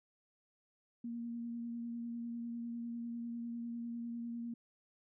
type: tone with vibrato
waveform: sine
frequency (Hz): 234.7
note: A#3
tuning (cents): +12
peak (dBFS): -39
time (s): 1.04-4.54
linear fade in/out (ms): 5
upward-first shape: triangle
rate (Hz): 10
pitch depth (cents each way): 18
effects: none